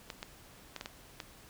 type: clicks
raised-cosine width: 0.2 ms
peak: -22 dBFS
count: 6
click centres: 0.102 / 0.229 / 0.763 / 0.811 / 0.859 / 1.202 s
effects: pink hiss -56 dBFS RMS until 1.49 s